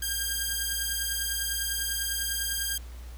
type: beating tone pair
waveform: 5% pulse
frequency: 1600 / 1610 Hz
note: G6 / G6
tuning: +35 / +46 cents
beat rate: 10 Hz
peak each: -20 dBFS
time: 0.02-2.78 s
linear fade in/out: 5 ms
effects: added 60 Hz sine -39 dBFS peak until 3.17 s + pink hiss -53 dBFS RMS until 3.17 s